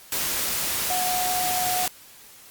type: tone in noise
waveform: sine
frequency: 730 Hz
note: F#5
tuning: 24 cents flat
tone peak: -25 dBFS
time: 0.9-1.86 s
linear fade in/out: 2 ms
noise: white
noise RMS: -26 dBFS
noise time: 0.12-1.88 s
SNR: -2 dB
effects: white hiss -48 dBFS RMS until 2.5 s + Opus 48 kbps